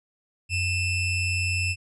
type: ring-modulated tone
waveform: square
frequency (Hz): 1290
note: E6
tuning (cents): -38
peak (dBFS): -21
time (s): 0.49-1.76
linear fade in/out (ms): 50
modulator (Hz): 1380
effects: resampled to 24000 Hz